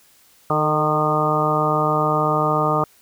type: harmonic tone with a mistuned harmonic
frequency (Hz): 153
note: D#3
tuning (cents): -29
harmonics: 1 / 2 / 3 / 4 / 5 / 6 / 7 / 8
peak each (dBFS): -24 / -27 / -25 / -24 / -25 / -27 / -27 / -21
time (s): 0.5-2.84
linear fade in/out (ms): 2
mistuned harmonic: 3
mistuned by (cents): -28
effects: white hiss -54 dBFS RMS until 3.01 s